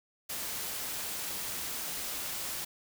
white noise, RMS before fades -37 dBFS, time 0.29-2.65 s, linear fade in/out 10 ms, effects none

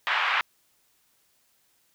pink band-pass noise, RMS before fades -25 dBFS, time 0.07-0.41 s, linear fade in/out 0 ms, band 950 to 2900 Hz, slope 24 dB/octave, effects white hiss -67 dBFS RMS until 1.94 s

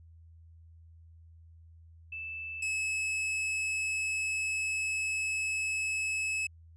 sine / 45% pulse tone pair in turn, 2637 / 2590 Hz, E7 / E7, 0 / -31 cents, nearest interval unison, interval 31 cents, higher first, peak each -37 / -30 dBFS, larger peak second, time 2.12-2.62 / 2.62-6.47 s, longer second, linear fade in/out 5 ms, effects added 82 Hz sine -52 dBFS peak until 6.76 s + resampled to 24000 Hz

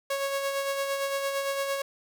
sawtooth tone with tremolo, 552 Hz, C#5, 7 cents flat, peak -22 dBFS, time 0.1-1.82 s, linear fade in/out 5 ms, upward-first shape sine, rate 8.8 Hz, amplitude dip 40%, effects none

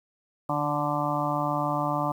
harmonic tone with a mistuned harmonic, 146.83 Hz, D3, in tune, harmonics 1 / 2 / 4 / 5 / 6 / 7 / 8, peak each -32 / -32 / -32 / -32 / -32 / -32 / -32 dBFS, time 0.49-2.12 s, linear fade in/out 5 ms, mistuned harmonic 1, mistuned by +24 cents, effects 9-bit

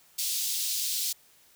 pink high-pass noise, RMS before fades -30 dBFS, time 0.18-1.13 s, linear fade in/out 10 ms, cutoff 3700 Hz, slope 24 dB/octave, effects white hiss -60 dBFS RMS until 1.55 s

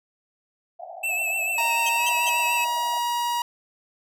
white band-pass noise, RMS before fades -39 dBFS, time 0.79-2.99 s, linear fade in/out 10 ms, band 630 to 760 Hz, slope 96 dB/octave
square tone with vibrato, 2637 Hz, E7, in tune, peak -24 dBFS, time 1.03-2.65 s, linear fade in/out 10 ms, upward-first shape sine, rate 6.8 Hz, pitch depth 37 cents each way
45% pulse tone with pitch glide, 932.3 to 955.7 Hz, A#5 to A#5, 0 to +43 cents, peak -23 dBFS, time 1.58-3.42 s, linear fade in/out 2 ms, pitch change +43 cents, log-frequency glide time 1.96-2.03 s
20% pulse tone bursts, 3136 Hz, G7, in tune, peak -21 dBFS, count 3, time 1.86-2.296 s, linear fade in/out 5 ms, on 32 ms, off 170 ms
effects none

